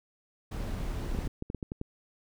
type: noise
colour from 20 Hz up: brown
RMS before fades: -34 dBFS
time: 0.51-1.28 s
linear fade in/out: 10 ms
type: clicks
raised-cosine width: 3 ms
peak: -22 dBFS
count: 9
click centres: 1.149 / 1.188 / 1.272 / 1.424 / 1.501 / 1.547 / 1.628 / 1.719 / 1.814 s
effects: none